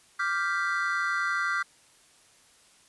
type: chord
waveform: triangle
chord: G dominant seventh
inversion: second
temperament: equal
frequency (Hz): 1174.7 / 1396.9 / 1568 / 1975.5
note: D6 / F6 / G6 / B6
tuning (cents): 0 / 0 / 0 / 0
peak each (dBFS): -30 / -28 / -29 / -32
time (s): 0.19-1.63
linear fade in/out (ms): 10
effects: white hiss -59 dBFS RMS until 2.88 s + resampled to 24000 Hz